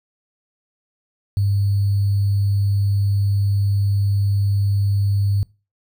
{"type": "tone with sample-and-hold", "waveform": "sine", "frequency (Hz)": 100, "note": "G2", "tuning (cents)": 35, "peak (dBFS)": -15, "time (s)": [1.37, 5.43], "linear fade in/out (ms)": 0, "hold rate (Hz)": 4410, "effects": ["noise-tail reverb RT60 0.3 s tail -23 dB re dry"]}